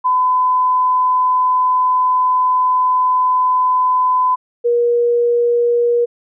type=tone pair in turn; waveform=sine; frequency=1010 / 476.7 Hz; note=B5 / A#4; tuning=+39 / +39 cents; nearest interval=octave + minor second; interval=1300 cents; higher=first; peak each=-11 dBFS; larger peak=neither; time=0.04-4.36 / 4.64-6.06 s; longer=first; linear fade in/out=20 ms; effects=none